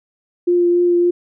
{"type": "tone with vibrato", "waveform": "sine", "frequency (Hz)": 350.1, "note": "F4", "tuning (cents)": 4, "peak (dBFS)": -11, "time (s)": [0.47, 1.11], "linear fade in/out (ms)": 10, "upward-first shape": "triangle", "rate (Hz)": 3.5, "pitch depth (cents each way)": 14, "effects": []}